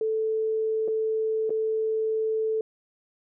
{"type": "tone with dropouts", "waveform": "sine", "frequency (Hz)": 439.6, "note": "A4", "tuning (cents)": -2, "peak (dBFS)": -23, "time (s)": [0.01, 2.61], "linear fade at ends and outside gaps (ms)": 2, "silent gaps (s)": [[0.878, 0.882], [1.495, 1.504]], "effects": []}